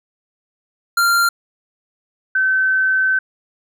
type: tone pair in turn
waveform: square / sine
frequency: 1388 / 1533.1 Hz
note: F6 / G6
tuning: -11 / -39 cents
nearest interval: major second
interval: 172 cents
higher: second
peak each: -13 dBFS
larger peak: neither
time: 0.97-1.29 / 2.35-3.19 s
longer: second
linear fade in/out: 5 ms
effects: none